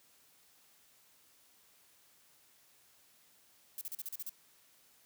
violet noise bursts, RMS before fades -41 dBFS, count 8, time 3.78-4.295 s, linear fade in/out 2 ms, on 32 ms, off 37 ms, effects white hiss -66 dBFS RMS until 5.05 s + high-pass 60 Hz 12 dB/octave

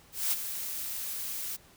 blue noise with ADSR envelope, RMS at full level -27 dBFS, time 0.12-1.57 s, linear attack 200 ms, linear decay 30 ms, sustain -9 dB, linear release 19 ms, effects pink hiss -58 dBFS RMS until 1.76 s

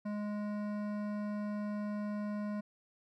sine tone with hard clipping, 208.1 Hz, G#3, 4 cents sharp, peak -37 dBFS, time 0.05-2.61 s, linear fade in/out 10 ms, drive 14 dB, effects none

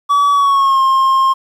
triangle tone with pitch glide, 1142 to 1065.5 Hz, D6 to C6, -49 to +31 cents, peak -7 dBFS, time 0.09-1.34 s, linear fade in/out 20 ms, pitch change -120 cents, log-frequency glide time 0.32-0.81 s, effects 8-bit

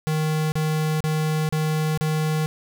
square tone bursts, 155.56 Hz, D#3, in tune, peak -21 dBFS, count 5, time 0.07-2.46 s, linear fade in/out 0 ms, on 450 ms, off 35 ms, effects none

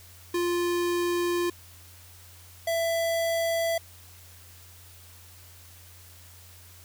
square tone pair in turn, 349.2 / 665.5 Hz, F4 / E5, 0 / +16 cents, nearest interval major seventh, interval 1116 cents, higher second, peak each -25 dBFS, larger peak neither, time 0.34-1.5 / 2.67-3.78 s, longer first, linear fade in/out 5 ms, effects added 88 Hz sine -51 dBFS peak until 6.84 s + white hiss -52 dBFS RMS until 6.84 s

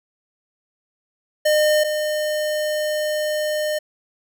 square tone pair in turn, 608 / 608 Hz, D#5 / D#5, -40 / -40 cents, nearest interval unison, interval 0 cents, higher neither, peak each -15 / -21 dBFS, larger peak first, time 1.45-1.84 / 1.84-3.79 s, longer second, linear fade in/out 10 ms, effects none

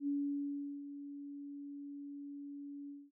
sine tone with ADSR envelope, 284.4 Hz, C#4, 45 cents sharp, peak -32 dBFS, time 0-3.11 s, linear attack 74 ms, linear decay 750 ms, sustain -12 dB, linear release 220 ms, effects none

